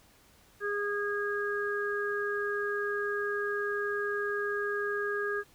harmonic tone, 410 Hz, G#4, 22 cents flat, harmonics 1 / 3 / 4, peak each -32 / -38 / -33 dBFS, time 0.6-5.44 s, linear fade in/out 50 ms, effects pink hiss -61 dBFS RMS until 5.54 s

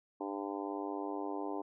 harmonic tone with a mistuned harmonic, 99.7 Hz, G2, 30 cents sharp, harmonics 3 / 4 / 5 / 6 / 7 / 8 / 9 / 10, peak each -40 / -42 / -47 / -49 / -46 / -46 / -46 / -49 dBFS, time 0.2-1.62 s, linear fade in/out 10 ms, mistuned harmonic 10, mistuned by +41 cents, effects none

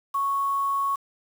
sine tone with quantisation, 1107 Hz, C#6, 3 cents flat, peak -22 dBFS, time 0.14-0.96 s, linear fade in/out 10 ms, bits 7, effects none

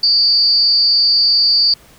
sine tone with amplitude modulation, 4628 Hz, D8, 26 cents flat, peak -6 dBFS, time 0.03-1.74 s, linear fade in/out 5 ms, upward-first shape sine, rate 299 Hz, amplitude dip 70%, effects pink hiss -46 dBFS RMS until 1.98 s

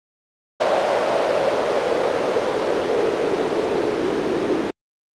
white noise with band-pass filter sweep, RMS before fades -20 dBFS, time 0.6-4.71 s, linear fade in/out 10 ms, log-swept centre 600 to 350 Hz, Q 3.3, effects low-pass 6000 Hz 12 dB/octave + Opus 48 kbps

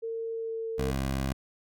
sine tone with pitch glide, 454.4 to 450.5 Hz, A#4 to A4, -44 to +41 cents, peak -31 dBFS, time 0.02-0.92 s, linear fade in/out 20 ms, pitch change -15 cents, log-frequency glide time 0.32-0.57 s
15% pulse tone, 66.9 Hz, C2, 39 cents sharp, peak -22 dBFS, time 0.78-1.33 s, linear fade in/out 10 ms
effects none

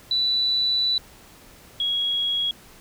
sine tone pair in turn, 3967 / 3315 Hz, B7 / G#7, +7 / -4 cents, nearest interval minor third, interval 311 cents, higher first, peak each -19 / -21 dBFS, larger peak first, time 0.11-0.98 / 1.8-2.51 s, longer first, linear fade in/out 2 ms, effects pink hiss -49 dBFS RMS until 2.8 s

